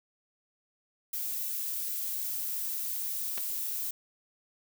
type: noise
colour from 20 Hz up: violet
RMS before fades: -34 dBFS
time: 1.13-3.91 s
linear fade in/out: 5 ms
type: clicks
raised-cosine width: 0.2 ms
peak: -22 dBFS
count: 2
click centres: 3.377 / 3.382 s
effects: none